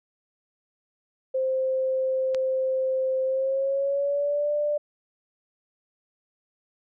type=tone with pitch glide; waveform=sine; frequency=523.3 to 590.8 Hz; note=C5 to D5; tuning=0 to +10 cents; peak=-22 dBFS; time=1.34-4.78 s; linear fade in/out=10 ms; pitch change=+210 cents; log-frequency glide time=3.25-4.52 s
type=click; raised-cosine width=0.2 ms; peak=-18 dBFS; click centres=2.347 s
effects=none